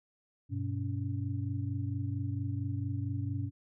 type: tone cluster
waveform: sine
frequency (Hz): 98.5 / 122.9 / 282.3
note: G2 / B2 / C#4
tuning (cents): +9 / -8 / +32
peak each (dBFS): -34 / -36 / -40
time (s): 0.49-3.51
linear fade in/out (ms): 50
effects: none